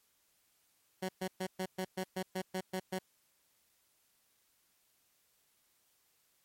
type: tone bursts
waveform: 15% pulse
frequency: 186.8 Hz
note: F#3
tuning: 17 cents sharp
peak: -28 dBFS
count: 11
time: 1.02-2.99 s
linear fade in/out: 10 ms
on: 70 ms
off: 120 ms
effects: white hiss -73 dBFS RMS until 6.44 s + MP3 64 kbps